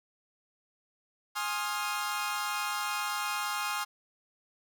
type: chord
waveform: sawtooth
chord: F minor seventh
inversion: first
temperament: equal with one note detuned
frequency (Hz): 830.6 / 1059.9 / 1244.5 / 1396.9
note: Ab5 / C6 / Eb6 / F6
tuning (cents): 0 / +22 / 0 / 0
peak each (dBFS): -33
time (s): 1.35-3.85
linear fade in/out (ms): 20
effects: none